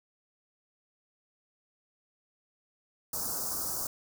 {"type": "band-stop noise", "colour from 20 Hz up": "white", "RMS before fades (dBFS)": -34, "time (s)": [3.13, 3.87], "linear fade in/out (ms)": 2, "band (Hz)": [1400, 4900], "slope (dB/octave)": 48, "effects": []}